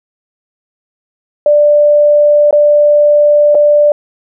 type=tone with dropouts; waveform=sine; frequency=590 Hz; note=D5; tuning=8 cents sharp; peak=-4 dBFS; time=1.46-3.92 s; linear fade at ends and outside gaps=2 ms; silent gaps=2.509-2.527 / 3.547-3.551 s; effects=none